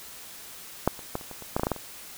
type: clicks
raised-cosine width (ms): 1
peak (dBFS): -6 / -28 / -14 / -29 / -25 / -27 / -10 / -13 / -10 / -11 / -11 / -25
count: 12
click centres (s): 0.876 / 0.992 / 1.154 / 1.212 / 1.313 / 1.423 / 1.565 / 1.596 / 1.634 / 1.669 / 1.717 / 1.763
effects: white hiss -44 dBFS RMS until 2.17 s